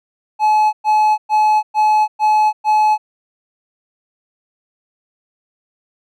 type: tone bursts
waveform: triangle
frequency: 855 Hz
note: A5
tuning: 50 cents flat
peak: -8 dBFS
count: 6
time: 0.39-2.98 s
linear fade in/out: 50 ms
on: 340 ms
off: 110 ms
effects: none